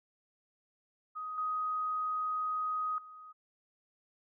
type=tone with level steps; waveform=sine; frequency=1253 Hz; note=D#6; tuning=12 cents sharp; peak=-37 / -31 / -48 dBFS; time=1.15-3.33 s; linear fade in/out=20 ms; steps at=1.38 / 2.98 s; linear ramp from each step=2 ms; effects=none